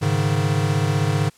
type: chord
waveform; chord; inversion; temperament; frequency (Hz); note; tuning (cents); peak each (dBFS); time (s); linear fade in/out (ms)
square; Ab suspended fourth; none; equal with one note detuned; 103.83 / 138.59 / 154.31; Ab2 / Db3 / Eb3; 0 / 0 / -14; -23; 0.01-1.3; 20
effects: white hiss -54 dBFS RMS until 1.37 s + low-pass 10000 Hz 12 dB/octave